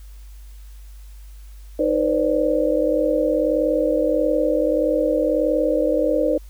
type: tone cluster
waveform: sine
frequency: 310.9 / 488.4 / 530 / 589 Hz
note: D#4 / B4 / C5 / D5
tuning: -1 / -19 / +22 / +5 cents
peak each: -22 dBFS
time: 1.79-6.38 s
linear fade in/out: 5 ms
effects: added 50 Hz sine -37 dBFS peak until 6.49 s + white hiss -55 dBFS RMS until 6.49 s